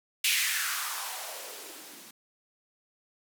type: noise with band-pass filter sweep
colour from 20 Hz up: violet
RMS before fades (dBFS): -33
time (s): 0.24-2.11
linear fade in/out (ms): 5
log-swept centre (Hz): 2700 to 200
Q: 3.2
effects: none